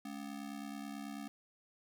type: ring-modulated tone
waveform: square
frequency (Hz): 246.5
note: B3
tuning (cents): -3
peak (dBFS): -40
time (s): 0.05-1.28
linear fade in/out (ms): 0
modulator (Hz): 34.6
effects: none